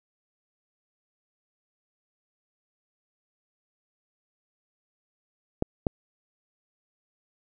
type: clicks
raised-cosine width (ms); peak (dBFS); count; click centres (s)
2; -10; 2; 5.624 / 5.868
effects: none